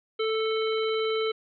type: harmonic tone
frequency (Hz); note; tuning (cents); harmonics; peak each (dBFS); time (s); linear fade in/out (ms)
440.7; A4; +3; 1 / 3 / 5 / 7 / 9; -25 / -34 / -37 / -36 / -39; 0.19-1.32; 10
effects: none

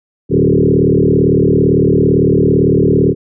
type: tone with frequency modulation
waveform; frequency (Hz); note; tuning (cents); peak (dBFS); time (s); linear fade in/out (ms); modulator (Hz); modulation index
sine; 273.8; C#4; -21; -7; 0.29-3.15; 50; 37.8; 4.4
effects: none

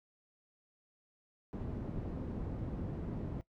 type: low-pass noise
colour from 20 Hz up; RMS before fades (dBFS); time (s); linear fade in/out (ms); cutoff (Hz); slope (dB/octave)
white; -40; 1.53-3.41; 0; 230; 12
effects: noise-tail reverb RT60 0.1 s tail -17 dB re dry

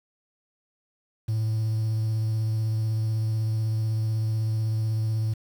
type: tone with vibrato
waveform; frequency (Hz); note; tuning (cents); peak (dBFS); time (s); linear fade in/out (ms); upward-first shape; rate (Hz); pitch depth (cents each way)
triangle; 110; A2; 0; -20; 1.28-5.34; 10; triangle; 16; 21
effects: tanh soft clip ceiling -17 dBFS + 8-bit

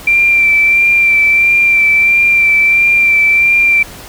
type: tone with vibrato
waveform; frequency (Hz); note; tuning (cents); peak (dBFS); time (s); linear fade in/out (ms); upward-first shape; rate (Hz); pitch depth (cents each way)
sine; 2355; D7; +4; -6; 0.07-3.83; 5; sine; 1.5; 23
effects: added 44 Hz sine -41 dBFS peak until 4.08 s + pink hiss -32 dBFS RMS until 4.08 s

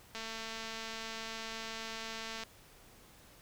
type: click train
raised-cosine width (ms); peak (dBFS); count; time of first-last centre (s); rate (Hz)
0.2; -25; 513; 0.15-2.436; 224
effects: pink hiss -59 dBFS RMS until 3.41 s

